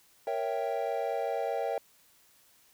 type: chord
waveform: triangle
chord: A# diminished seventh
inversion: none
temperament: equal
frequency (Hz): 466.2 / 554.4 / 659.3 / 784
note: A#4 / C#5 / E5 / G5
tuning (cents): 0 / 0 / 0 / 0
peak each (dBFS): -33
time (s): 0.27-1.78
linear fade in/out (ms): 2
effects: white hiss -63 dBFS RMS until 2.73 s